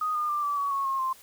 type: tone with pitch steps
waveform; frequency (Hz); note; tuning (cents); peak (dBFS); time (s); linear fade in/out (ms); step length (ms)
sine; 1244.5 / 1214.7 / 1185.6 / 1157.1 / 1129.4 / 1102.3 / 1075.9 / 1050.1; D#6 / D#6 / D6 / D6 / C#6 / C#6 / C6 / C6; 0 / -42 / +16 / -26 / +32 / -10 / +48 / +6; -25; 0.01-1.13; 5; 140
effects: white hiss -53 dBFS RMS until 1.22 s